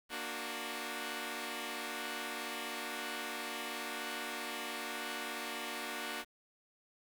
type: chord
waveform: 5% pulse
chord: Bb augmented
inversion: none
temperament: equal with one note detuned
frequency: 233.1 / 296.2 / 370 Hz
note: Bb3 / D4 / F#4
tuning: 0 / +15 / 0 cents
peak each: -32 dBFS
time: 0.09-6.25 s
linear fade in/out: 50 ms
effects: 10-bit